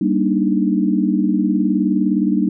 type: chord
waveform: sine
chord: Eb major seventh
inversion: first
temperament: just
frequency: 194.45 / 233.3 / 291.7 / 311.1 Hz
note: G3 / Bb3 / D4 / Eb4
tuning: -14 / +2 / -12 / 0 cents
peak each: -18 / -20 / -20 / -20 dBFS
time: 0.01-2.49 s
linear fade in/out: 5 ms
effects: none